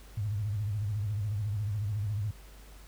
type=tone with vibrato; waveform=sine; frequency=103.83 Hz; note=G#2; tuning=in tune; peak=-29 dBFS; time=0.17-2.31 s; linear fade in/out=5 ms; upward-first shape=sine; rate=14 Hz; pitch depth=120 cents each way; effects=added 50 Hz sine -49 dBFS peak until 2.87 s + pink hiss -56 dBFS RMS until 2.87 s